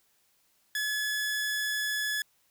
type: tone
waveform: sawtooth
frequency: 1707 Hz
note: G#6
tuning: 47 cents sharp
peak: -25 dBFS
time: 0.75-2.22 s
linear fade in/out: 2 ms
effects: white hiss -69 dBFS RMS until 2.5 s